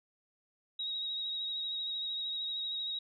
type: tone with vibrato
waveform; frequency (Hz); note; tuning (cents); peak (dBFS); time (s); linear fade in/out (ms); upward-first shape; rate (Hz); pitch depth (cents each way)
sine; 3800; A#7; +33; -34; 0.79-2.99; 5; triangle; 13; 31
effects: none